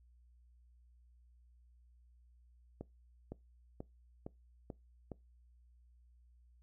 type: accelerating click train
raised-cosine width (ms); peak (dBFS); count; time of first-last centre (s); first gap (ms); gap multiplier
2; -30; 6; 2.81-5.117; 510; 0.95
effects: noise-tail reverb RT60 0.2 s tail -22 dB re dry + added 60 Hz sine -62 dBFS peak until 6.62 s